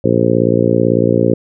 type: harmonic tone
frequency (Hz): 58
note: A#1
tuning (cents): -8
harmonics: 2 / 3 / 4 / 5 / 6 / 7 / 8 / 9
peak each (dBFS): -18 / -18 / -18 / -18 / -18 / -18 / -18 / -18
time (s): 0.04-1.34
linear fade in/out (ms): 5
effects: none